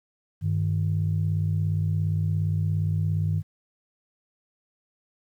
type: tone pair together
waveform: sine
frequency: 98.31 / 155.56 Hz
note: G2 / D#3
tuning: +5 / 0 cents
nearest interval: minor sixth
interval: 795 cents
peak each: -23 / -25 dBFS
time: 0.41-3.43 s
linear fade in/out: 50 ms
effects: tanh soft clip ceiling -15 dBFS + 10-bit